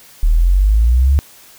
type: exponential sweep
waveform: sine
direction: up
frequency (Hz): 37.36 to 72.3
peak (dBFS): -8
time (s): 0.23-1.19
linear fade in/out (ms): 0
effects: white hiss -43 dBFS RMS until 1.58 s